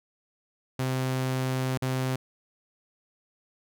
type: tone with dropouts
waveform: sawtooth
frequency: 130 Hz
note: C3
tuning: 11 cents flat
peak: -22 dBFS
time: 0.79-2.16 s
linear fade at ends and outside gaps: 5 ms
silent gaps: 1.776-1.821 s
effects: none